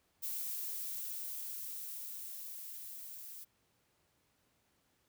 violet noise with level ramp, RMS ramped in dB -39 to -49 dBFS, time 0.22-3.45 s, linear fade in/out 20 ms, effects pink hiss -75 dBFS RMS until 5.08 s + high-pass 60 Hz 12 dB/octave

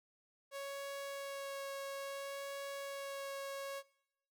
sawtooth tone with vibrato, 554 Hz, C#5, 1 cent flat, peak -38 dBFS, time 0.51-3.83 s, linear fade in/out 50 ms, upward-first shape sine, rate 0.59 Hz, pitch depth 10 cents each way, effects noise-tail reverb RT60 0.8 s tail -21 dB re dry

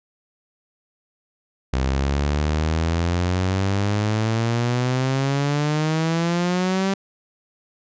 sawtooth exponential sweep, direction up, 64.5 to 196 Hz, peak -15 dBFS, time 1.73-6.94 s, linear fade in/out 5 ms, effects resampled to 16000 Hz

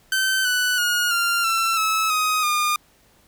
sawtooth tone with pitch steps, 1540 / 1488.4 / 1438.5 / 1390.3 / 1343.7 / 1298.7 / 1255.2 / 1213.2 Hz, G6 / F#6 / F#6 / F6 / E6 / E6 / D#6 / D#6, -31 / +10 / -49 / -8 / +33 / -26 / +15 / -44 cents, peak -15 dBFS, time 0.12-2.76 s, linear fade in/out 2 ms, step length 330 ms, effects pink hiss -57 dBFS RMS until 3.27 s

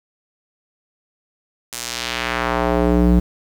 square tone with band-pass filter sweep, 60 Hz, B1, 49 cents flat, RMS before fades -18 dBFS, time 1.72-3.2 s, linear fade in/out 10 ms, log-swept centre 9400 to 170 Hz, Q 1, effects 7-bit

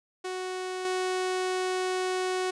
sawtooth tone with level steps, 370 Hz, F#4, in tune, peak -28 / -23 dBFS, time 0.24-2.51 s, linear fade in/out 10 ms, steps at 0.85 s, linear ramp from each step 2 ms, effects resampled to 22050 Hz

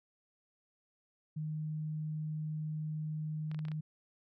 sine tone, 154.4 Hz, D#3, 13 cents flat, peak -35 dBFS, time 1.36-3.81 s, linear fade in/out 10 ms
clicks, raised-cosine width 0.3 ms, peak -34 dBFS, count 6, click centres 3.515 / 3.546 / 3.591 / 3.652 / 3.684 / 3.717 s
effects none

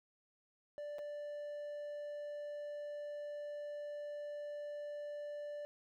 triangle tone with dropouts, 587.3 Hz, D5, in tune, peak -40 dBFS, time 0.78-5.65 s, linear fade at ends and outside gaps 0 ms, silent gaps 0.984-0.99 s, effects none

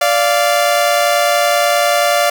sawtooth tone pair together, 583.6 / 694 Hz, D5 / F5, -11 / -11 cents, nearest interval minor third, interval 300 cents, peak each -10 dBFS, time 0.01-2.3 s, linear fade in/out 5 ms, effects none

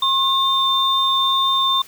sine tone pair together, 1074 / 3599 Hz, C6 / A7, +45 / +38 cents, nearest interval octave + major sixth, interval 2093 cents, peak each -18 / -17 dBFS, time 0.02-1.82 s, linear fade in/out 5 ms, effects white hiss -44 dBFS RMS until 1.87 s

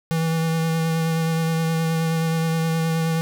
square tone with vibrato, 162.9 Hz, E3, 20 cents flat, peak -20 dBFS, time 0.11-3.21 s, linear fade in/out 0 ms, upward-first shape sine, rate 9.5 Hz, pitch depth 16 cents each way, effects none

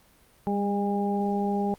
harmonic tone with a mistuned harmonic, 202.6 Hz, G#3, 43 cents flat, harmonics 1 / 2 / 3 / 4, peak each -26 / -30 / -38 / -30 dBFS, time 0.47-1.74 s, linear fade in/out 0 ms, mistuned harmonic 1, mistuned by -19 cents, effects pink hiss -59 dBFS RMS until 1.78 s + Opus 32 kbps

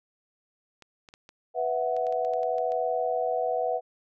clicks, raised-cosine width 0.2 ms, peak -31 dBFS, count 12, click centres 0.823 / 1.088 / 1.139 / 1.291 / 1.966 / 2.068 / 2.125 / 2.249 / 2.336 / 2.432 / 2.583 / 2.72 s
sine chord, B suspended fourth, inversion none, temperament equal, 493.9 / 659.3 / 740 Hz, B4 / E5 / F#5, 0 / 0 / 0 cents, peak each -29 dBFS, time 1.54-3.81 s, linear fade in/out 50 ms
effects none

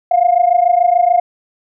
sine tone pair together, 692 / 718.9 Hz, F5 / F5, -16 / +50 cents, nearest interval minor second, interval 66 cents, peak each -11 dBFS, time 0.11-1.2 s, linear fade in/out 5 ms, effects tanh soft clip ceiling -2 dBFS

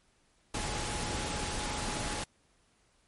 sine tone in noise, 841 Hz, G#5, 22 cents sharp, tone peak -42 dBFS, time 0.54-2.24 s, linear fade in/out 5 ms, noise pink, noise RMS -35 dBFS, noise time 0.54-2.24 s, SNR -10 dB, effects pink hiss -69 dBFS RMS until 3.07 s + MP3 48 kbps

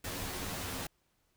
pink noise with comb filter, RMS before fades -39 dBFS, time 0.04-0.87 s, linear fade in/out 5 ms, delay 11 ms, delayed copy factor +0.7, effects pink hiss -75 dBFS RMS until 1.36 s

